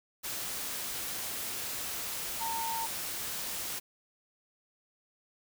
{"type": "tone in noise", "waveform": "sine", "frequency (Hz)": 911, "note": "A#5", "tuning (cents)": -40, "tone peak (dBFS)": -33, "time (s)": [2.4, 2.87], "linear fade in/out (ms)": 20, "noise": "white", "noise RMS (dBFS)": -37, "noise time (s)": [0.23, 3.8], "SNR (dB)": 1, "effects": []}